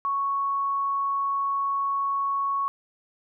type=tone; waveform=sine; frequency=1108.7 Hz; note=C#6; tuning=in tune; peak=-23 dBFS; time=0.05-2.68 s; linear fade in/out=0 ms; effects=none